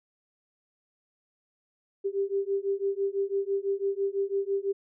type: beating tone pair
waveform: sine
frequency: 392 / 398 Hz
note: G4 / G4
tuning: 0 / +26 cents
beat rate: 6 Hz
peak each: -29 dBFS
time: 2.04-4.73 s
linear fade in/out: 20 ms
effects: none